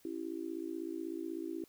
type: tone with amplitude modulation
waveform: sine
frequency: 330.8 Hz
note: E4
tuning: 6 cents sharp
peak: -33 dBFS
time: 0.05-1.64 s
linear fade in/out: 2 ms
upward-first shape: sine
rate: 56.2 Hz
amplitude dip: 100%
effects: white hiss -66 dBFS RMS until 1.68 s

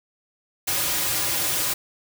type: noise with comb filter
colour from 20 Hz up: white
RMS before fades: -24 dBFS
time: 0.67-1.74 s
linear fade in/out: 10 ms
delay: 4.5 ms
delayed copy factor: -0.8
effects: none

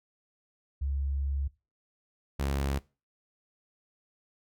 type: tone pair in turn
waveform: sine / sawtooth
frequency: 69.3 / 69.04 Hz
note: C#2 / C#2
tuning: 0 / -6 cents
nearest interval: unison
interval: 6 cents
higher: first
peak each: -28 / -24 dBFS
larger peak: second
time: 0.81-1.48 / 2.39-2.79 s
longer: first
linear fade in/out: 10 ms
effects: noise-tail reverb RT60 0.3 s tail -21 dB re dry

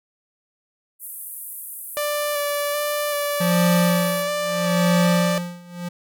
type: band-pass noise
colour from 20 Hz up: pink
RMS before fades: -35 dBFS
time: 0.99-4.25 s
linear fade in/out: 50 ms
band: 9700 to 15000 Hz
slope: 48 dB/octave
type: tone with vibrato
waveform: sawtooth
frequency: 585 Hz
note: D5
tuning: 7 cents flat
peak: -18 dBFS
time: 1.97-5.38 s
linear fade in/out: 0 ms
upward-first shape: square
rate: 1.3 Hz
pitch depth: 14 cents each way
type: tone with tremolo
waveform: square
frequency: 175.3 Hz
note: F3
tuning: 7 cents sharp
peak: -16 dBFS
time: 3.4-5.89 s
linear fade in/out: 10 ms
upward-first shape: sine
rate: 0.78 Hz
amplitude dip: 95%
effects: none

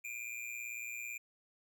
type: tone with amplitude modulation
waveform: square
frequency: 2400 Hz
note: D7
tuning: 37 cents sharp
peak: -38 dBFS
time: 0.04-1.18 s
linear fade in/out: 10 ms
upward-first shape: sine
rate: 118 Hz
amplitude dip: 75%
effects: none

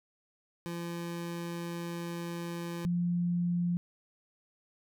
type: tone pair in turn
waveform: 25% pulse / sine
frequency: 170.9 / 174.49 Hz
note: F3 / F3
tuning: -37 / -1 cents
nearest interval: unison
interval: 36 cents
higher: second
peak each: -32 / -27 dBFS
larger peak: second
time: 0.66-2.85 / 2.85-3.77 s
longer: first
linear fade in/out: 0 ms
effects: none

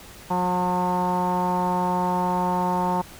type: tone with low-pass filter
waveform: sawtooth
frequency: 180 Hz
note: F#3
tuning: 47 cents flat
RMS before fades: -23 dBFS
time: 0.3-3.02 s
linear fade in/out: 10 ms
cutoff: 930 Hz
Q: 7.7
effects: pink hiss -44 dBFS RMS until 3.19 s

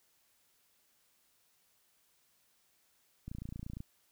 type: click train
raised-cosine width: 5 ms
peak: -30 dBFS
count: 16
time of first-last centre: 3.28-3.804 s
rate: 28.6 Hz
effects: white hiss -72 dBFS RMS until 4.11 s

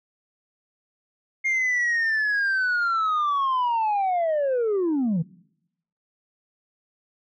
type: linear sweep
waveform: sine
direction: down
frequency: 2134 to 148.2 Hz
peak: -18 dBFS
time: 1.44-5.23 s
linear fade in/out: 20 ms
effects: noise-tail reverb RT60 0.8 s tail -23 dB re dry + tanh soft clip ceiling -19 dBFS

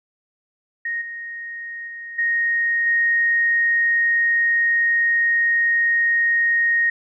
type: tone with level steps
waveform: sine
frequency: 1864.7 Hz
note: A#6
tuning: in tune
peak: -22 / -29 / -31 / -17 / -15 dBFS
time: 0.85-6.9 s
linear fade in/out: 5 ms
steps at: 1.01 / 1.87 / 2.18 / 2.86 s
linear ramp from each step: 10 ms
effects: none

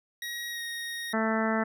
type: tone with pitch glide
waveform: 25% pulse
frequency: 1897 to 1868.7 Hz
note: A#6 to A#6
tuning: +30 to +4 cents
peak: -30 dBFS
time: 0.22-1.13 s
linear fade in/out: 2 ms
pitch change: -26 cents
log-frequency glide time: 0.49-0.62 s
type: harmonic tone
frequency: 221.4 Hz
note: A3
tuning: 11 cents sharp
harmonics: 1 / 2 / 3 / 4 / 5 / 6 / 7 / 8 / 9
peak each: -28 / -34 / -32 / -35 / -39 / -34 / -38 / -35 / -39 dBFS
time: 1.13-1.64 s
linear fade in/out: 10 ms
effects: none

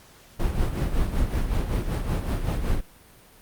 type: noise with tremolo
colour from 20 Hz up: brown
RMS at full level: -22 dBFS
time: 0.39-2.81 s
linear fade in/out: 10 ms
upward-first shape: sine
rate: 5.3 Hz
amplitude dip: 55%
effects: pink hiss -52 dBFS RMS until 3.41 s + Opus 48 kbps

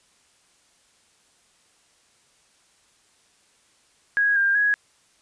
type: tone with pitch steps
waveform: sine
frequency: 1651 / 1599 / 1665 Hz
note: G#6 / G6 / G#6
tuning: -11 / +34 / +4 cents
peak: -17 dBFS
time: 4.17-4.74 s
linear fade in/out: 0 ms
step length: 190 ms
effects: white hiss -61 dBFS RMS until 5.21 s + resampled to 22050 Hz

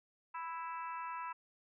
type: harmonic tone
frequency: 329.8 Hz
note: E4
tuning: 1 cent sharp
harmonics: 3 / 4 / 5 / 6 / 7 / 8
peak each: -41 / -46 / -53 / -57 / -59 / -53 dBFS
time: 0.34-1.33 s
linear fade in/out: 10 ms
effects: none

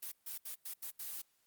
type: noise bursts at uneven times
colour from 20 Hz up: blue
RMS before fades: -43 dBFS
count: 6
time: 0.02-0.12 / 0.26-0.38 / 0.45-0.55 / 0.65-0.74 / 0.82-0.91 / 0.99-1.22 s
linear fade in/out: 10 ms
effects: white hiss -75 dBFS RMS until 1.46 s + Opus 32 kbps

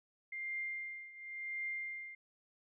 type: tone with tremolo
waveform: sine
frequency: 2100 Hz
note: C7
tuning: 6 cents sharp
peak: -36 dBFS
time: 0.32-2.15 s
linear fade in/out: 5 ms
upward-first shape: triangle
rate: 0.93 Hz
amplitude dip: 85%
effects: none

